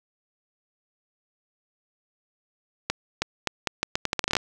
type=accelerating click train; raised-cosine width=0.2 ms; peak=-6 dBFS; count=15; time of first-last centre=2.9-4.368 s; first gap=320 ms; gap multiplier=0.79; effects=none